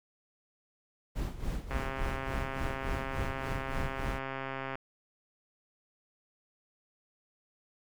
brown noise with tremolo, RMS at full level -33 dBFS, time 1.15-4.2 s, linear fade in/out 20 ms, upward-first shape sine, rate 3.5 Hz, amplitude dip 75%
click train, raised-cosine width 0.5 ms, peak -22 dBFS, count 409, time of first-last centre 1.71-4.755 s, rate 134 Hz
effects none

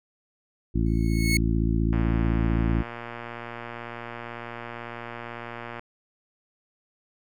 harmonic tone, 55.7 Hz, A1, 22 cents sharp, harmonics 1 / 2 / 3 / 4 / 5 / 6, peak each -24 / -27 / -29 / -30 / -31 / -32 dBFS, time 0.74-2.83 s, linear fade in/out 20 ms
sawtooth tone with exponential growth, 2192 Hz, C#7, 20 cents flat, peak -17 dBFS, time 0.86-1.37 s, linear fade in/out 2 ms, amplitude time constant 110 ms
click train, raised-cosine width 0.5 ms, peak -21 dBFS, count 457, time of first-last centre 1.93-5.794 s, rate 118 Hz
effects none

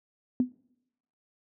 sine tone with exponential decay, 250.2 Hz, B3, 23 cents sharp, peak -17 dBFS, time 0.4-0.52 s, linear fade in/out 1 ms, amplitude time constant 26 ms, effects noise-tail reverb RT60 0.9 s tail -26 dB re dry + high-pass 80 Hz 12 dB/octave

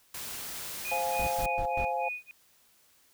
white noise, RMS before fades -39 dBFS, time 0.14-1.46 s, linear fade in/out 5 ms
sine tone with tremolo, 2474 Hz, D#7, 10 cents flat, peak -32 dBFS, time 0.85-2.31 s, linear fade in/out 0 ms, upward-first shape sine, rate 3.4 Hz, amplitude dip 100%
sine chord, F minor, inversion second, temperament just, 523.8 / 698.5 / 838.1 Hz, C5 / F5 / Ab5, +2 / 0 / +16 cents, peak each -34 / -33 / -31 dBFS, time 0.91-2.09 s, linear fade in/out 10 ms
brown noise bursts, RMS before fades -36 dBFS, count 4, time 1.19-1.852 s, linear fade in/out 5 ms, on 83 ms, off 110 ms
effects white hiss -64 dBFS RMS until 3.13 s

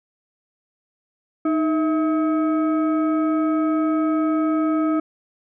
sine tone with frequency modulation, 311.1 Hz, D#4, in tune, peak -17 dBFS, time 1.45-5 s, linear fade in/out 5 ms, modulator 965 Hz, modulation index 0.61, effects none

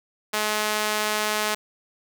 sawtooth tone with high-pass filter, 212.7 Hz, G#3, 42 cents sharp, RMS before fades -25 dBFS, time 0.33-1.55 s, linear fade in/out 10 ms, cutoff 700 Hz, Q 0.53, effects none

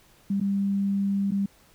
sine tone with dropouts, 198.2 Hz, G3, 19 cents sharp, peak -22 dBFS, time 0.3-1.46 s, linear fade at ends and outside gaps 5 ms, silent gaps 0.401-0.411 / 1.309-1.318 s, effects pink hiss -58 dBFS RMS until 1.74 s

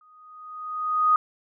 sine tone with exponential growth, 1244.5 Hz, D#6, in tune, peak -14 dBFS, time 0.01-1.16 s, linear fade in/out 2 ms, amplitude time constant 250 ms, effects none

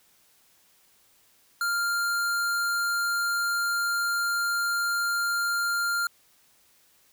square tone, 1396.9 Hz, F6, in tune, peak -25 dBFS, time 1.61-6.07 s, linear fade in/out 2 ms, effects white hiss -62 dBFS RMS until 7.12 s

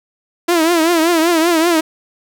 sawtooth tone with vibrato, 332.9 Hz, E4, 17 cents sharp, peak -7 dBFS, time 0.48-1.81 s, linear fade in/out 10 ms, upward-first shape triangle, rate 5.2 Hz, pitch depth 120 cents each way, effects none

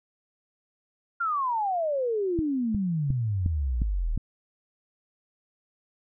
sine exponential sweep, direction down, 1416 to 36.14 Hz, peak -24 dBFS, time 1.2-4.17 s, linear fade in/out 10 ms
click train, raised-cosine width 5 ms, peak -17 dBFS, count 6, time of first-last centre 2.39-4.176 s, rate 2.8 Hz
effects none

